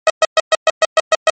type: tone bursts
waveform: sawtooth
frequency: 636 Hz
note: D#5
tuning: 38 cents sharp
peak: -3 dBFS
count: 9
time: 0.07-1.3 s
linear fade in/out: 2 ms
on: 30 ms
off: 120 ms
effects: MP3 32 kbps